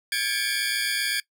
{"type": "tone cluster", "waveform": "25% pulse", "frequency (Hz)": [1615, 1723, 2232, 2360, 4798], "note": ["G#6", "A6", "C#7", "D7", "D8"], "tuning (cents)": [-49, -37, 11, 8, 36], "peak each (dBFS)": [-25, -26, -28, -28, -25], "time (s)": [0.12, 1.2], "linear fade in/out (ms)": 2, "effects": ["noise-tail reverb RT60 0.1 s tail -21 dB re dry"]}